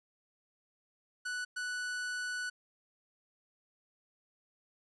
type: tone bursts at uneven times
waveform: 45% pulse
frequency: 1482 Hz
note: F#6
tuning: 2 cents sharp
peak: -35 dBFS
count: 2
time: 1.25-1.45 / 1.56-2.5 s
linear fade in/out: 10 ms
effects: resampled to 22050 Hz + 12-bit